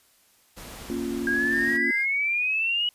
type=noise; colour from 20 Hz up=pink; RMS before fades=-41 dBFS; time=0.56-1.78 s; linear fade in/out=20 ms
type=chord; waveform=sine; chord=Bb minor; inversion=none; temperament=equal; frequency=233.1 / 277.2 / 349.2 Hz; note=Bb3 / Db4 / F4; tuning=0 / 0 / 0 cents; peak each=-31 dBFS; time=0.9-1.91 s; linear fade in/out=0 ms
type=exponential sweep; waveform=sine; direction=up; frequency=1611 to 2936 Hz; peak=-22 dBFS; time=1.27-2.89 s; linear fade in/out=2 ms
type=tone; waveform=triangle; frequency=1642 Hz; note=G#6; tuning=20 cents flat; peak=-28 dBFS; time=1.5-2.06 s; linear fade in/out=50 ms
effects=white hiss -61 dBFS RMS until 2.94 s + resampled to 32000 Hz